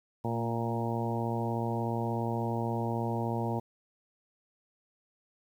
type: harmonic tone with a mistuned harmonic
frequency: 116.54 Hz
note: A#2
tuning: in tune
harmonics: 1 / 2 / 3 / 4 / 5 / 6 / 7 / 8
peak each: -33 / -35 / -38 / -39 / -41 / -41 / -40 / -39 dBFS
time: 0.24-3.6 s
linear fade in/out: 10 ms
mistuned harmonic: 2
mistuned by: -22 cents
effects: 10-bit